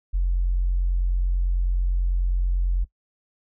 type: tone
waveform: sine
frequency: 44.58 Hz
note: F1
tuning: 36 cents sharp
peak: -18 dBFS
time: 0.13-2.85 s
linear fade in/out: 20 ms
effects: noise-tail reverb RT60 0.1 s tail -20 dB re dry + tanh soft clip ceiling -14 dBFS